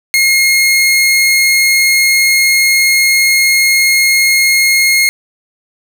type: tone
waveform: sawtooth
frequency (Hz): 2149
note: C7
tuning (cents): +46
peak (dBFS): -4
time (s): 0.14-5.09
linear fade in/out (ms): 0
effects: none